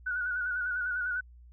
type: tone with vibrato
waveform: sine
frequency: 1467 Hz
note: F#6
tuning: 15 cents flat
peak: -29 dBFS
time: 0.06-1.21 s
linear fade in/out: 10 ms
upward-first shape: square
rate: 10 Hz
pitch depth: 44 cents each way
effects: added 60 Hz sine -50 dBFS peak until 1.52 s